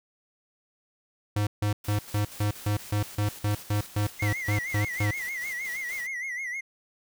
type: tone bursts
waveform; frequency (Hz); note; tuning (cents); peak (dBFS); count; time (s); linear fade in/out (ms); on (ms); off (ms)
square; 103.83; G#2; 0; -24; 15; 1.36-5.11; 5; 110; 150
type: noise with tremolo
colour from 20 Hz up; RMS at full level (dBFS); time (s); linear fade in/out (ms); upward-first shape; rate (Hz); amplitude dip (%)
white; -43; 1.84-6.07; 5; square; 4.2; 40
type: tone with vibrato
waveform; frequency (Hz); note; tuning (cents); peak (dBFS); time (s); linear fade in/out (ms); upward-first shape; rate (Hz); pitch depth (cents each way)
triangle; 2038; C7; -46; -29; 4.19-6.61; 10; sine; 6.4; 110
effects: none